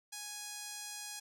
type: tone with band-pass filter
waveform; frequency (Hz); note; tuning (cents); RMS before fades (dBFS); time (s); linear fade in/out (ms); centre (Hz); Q
sawtooth; 830.6; G#5; 0; -45; 0.12-1.2; 10; 7400; 1.2
effects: none